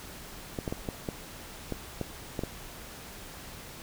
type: clicks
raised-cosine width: 2 ms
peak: -18 dBFS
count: 9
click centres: 0.588 / 0.678 / 0.725 / 0.888 / 1.088 / 1.723 / 2.013 / 2.392 / 2.436 s
effects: pink hiss -45 dBFS RMS until 3.82 s